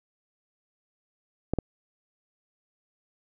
clicks, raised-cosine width 2 ms, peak -12 dBFS, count 2, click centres 1.536 / 1.587 s, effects none

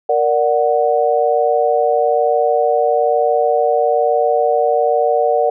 sine chord, Bb augmented, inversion none, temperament equal, 466.2 / 587.3 / 740 Hz, Bb4 / D5 / F#5, 0 / 0 / 0 cents, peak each -16 dBFS, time 0.09-5.5 s, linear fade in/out 5 ms, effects none

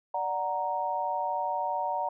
sine chord, D augmented, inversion none, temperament equal, 587.3 / 740 / 932.3 Hz, D5 / F#5 / A#5, 0 / 0 / 0 cents, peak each -35 / -32 / -30 dBFS, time 0.14-2.09 s, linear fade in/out 5 ms, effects none

